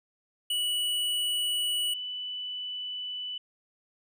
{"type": "tone pair in turn", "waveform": ["square", "sine"], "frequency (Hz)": [2944, 2983], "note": ["F#7", "F#7"], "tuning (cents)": [-9, 13], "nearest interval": "unison", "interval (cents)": 22, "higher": "second", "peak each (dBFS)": [-27, -33], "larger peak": "first", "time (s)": [[0.5, 1.94], [1.94, 3.38]], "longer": "neither", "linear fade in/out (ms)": 5, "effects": []}